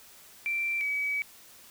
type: tone pair in turn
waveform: sine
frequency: 2349 / 2279 Hz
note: D7 / C#7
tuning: 0 / +47 cents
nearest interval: minor second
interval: 53 cents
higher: first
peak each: -27 dBFS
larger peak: neither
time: 0.46-0.81 / 0.81-1.22 s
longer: second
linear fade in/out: 0 ms
effects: white hiss -53 dBFS RMS until 1.7 s